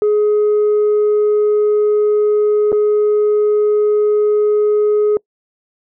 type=tone with dropouts; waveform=sine; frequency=420 Hz; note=G#4; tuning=19 cents sharp; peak=-8 dBFS; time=0.02-5.17 s; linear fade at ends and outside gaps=1 ms; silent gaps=2.719-2.727 s; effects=noise-tail reverb RT60 0.1 s tail -26 dB re dry + tanh soft clip ceiling -9 dBFS